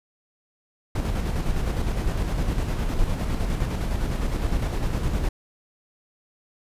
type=noise with tremolo; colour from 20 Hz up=brown; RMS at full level=-23 dBFS; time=0.95-5.29 s; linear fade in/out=5 ms; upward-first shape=square; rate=9.8 Hz; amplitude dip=35%; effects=resampled to 32000 Hz